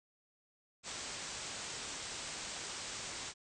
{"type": "low-pass noise", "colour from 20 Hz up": "white", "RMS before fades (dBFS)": -44, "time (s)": [0.83, 3.34], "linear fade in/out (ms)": 50, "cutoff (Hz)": 8400, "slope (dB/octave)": 96, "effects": []}